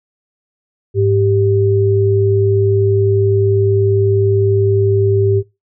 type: tone pair together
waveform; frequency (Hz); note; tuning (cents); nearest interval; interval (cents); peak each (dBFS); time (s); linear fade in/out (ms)
sine; 103.83 / 392; G#2 / G4; 0 / 0; octave + major seventh; 2300; -13; 0.94-5.43; 50
effects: noise-tail reverb RT60 0.2 s tail -17 dB re dry